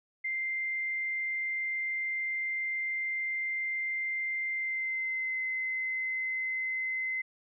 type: tone with pitch glide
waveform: sine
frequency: 2091 to 2055 Hz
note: C7 to C7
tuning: -2 to -32 cents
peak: -30 dBFS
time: 0.24-7.22 s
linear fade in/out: 10 ms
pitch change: -30 cents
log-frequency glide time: 4.52-5.39 s
effects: none